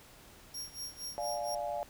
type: tone with tremolo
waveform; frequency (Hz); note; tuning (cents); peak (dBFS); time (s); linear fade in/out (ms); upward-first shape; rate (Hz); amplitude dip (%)
sawtooth; 5588; F8; 0; -35; 0.54-1.55; 5; sine; 4.3; 90
type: chord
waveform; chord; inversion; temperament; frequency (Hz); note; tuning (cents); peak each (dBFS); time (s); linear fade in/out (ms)
sine; D diminished; none; equal with one note detuned; 587.3 / 698.5 / 839.8; D5 / F5 / Ab5; 0 / 0 / +19; -37 / -37 / -40; 1.18-1.83; 0
effects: pink hiss -56 dBFS RMS until 1.89 s